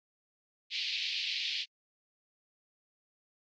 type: band-pass noise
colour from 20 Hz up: white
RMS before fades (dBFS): -35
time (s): 0.7-1.66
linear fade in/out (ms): 50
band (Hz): 2300 to 4600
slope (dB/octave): 48
effects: AAC 64 kbps